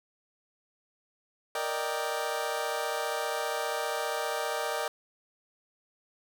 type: chord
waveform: 25% pulse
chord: Eb major seventh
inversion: second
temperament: equal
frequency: 466.2 / 587.3 / 622.3 / 784 Hz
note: Bb4 / D5 / Eb5 / G5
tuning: 0 / 0 / 0 / 0 cents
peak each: -32 dBFS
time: 1.55-4.88 s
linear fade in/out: 2 ms
effects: none